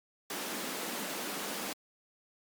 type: high-pass noise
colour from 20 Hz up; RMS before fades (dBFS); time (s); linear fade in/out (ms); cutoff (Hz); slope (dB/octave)
pink; -38; 0.3-1.73; 2; 190; 48
effects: Opus 48 kbps